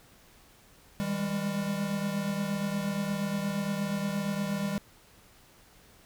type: tone cluster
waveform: square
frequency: 161.4 / 199.7 / 208.2 Hz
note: E3 / G3 / G#3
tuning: -36 / +32 / +5 cents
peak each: -37 / -31 / -39 dBFS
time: 1-4.78 s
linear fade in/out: 0 ms
effects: pink hiss -58 dBFS RMS until 6.05 s